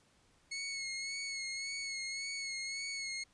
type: tone with vibrato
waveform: 20% pulse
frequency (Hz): 2188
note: C#7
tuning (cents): -23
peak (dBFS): -33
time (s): 0.51-3.24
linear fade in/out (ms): 10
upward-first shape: sine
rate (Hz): 1.8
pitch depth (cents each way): 33
effects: pink hiss -69 dBFS RMS until 3.33 s + resampled to 22050 Hz